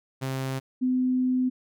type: tone pair in turn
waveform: sawtooth / sine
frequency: 132.8 / 254.5 Hz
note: C3 / C4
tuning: +26 / -48 cents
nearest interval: major seventh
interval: 1126 cents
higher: second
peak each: -24 / -21 dBFS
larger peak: second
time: 0.21-0.6 / 0.81-1.5 s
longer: second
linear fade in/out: 20 ms
effects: none